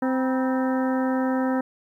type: harmonic tone with a mistuned harmonic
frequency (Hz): 260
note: C4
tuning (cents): -11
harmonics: 1 / 2 / 3 / 4 / 5 / 6 / 7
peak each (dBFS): -22 / -28 / -32 / -34 / -36 / -38 / -39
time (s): 0.02-1.61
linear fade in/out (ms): 5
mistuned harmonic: 4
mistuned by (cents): -120
effects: 10-bit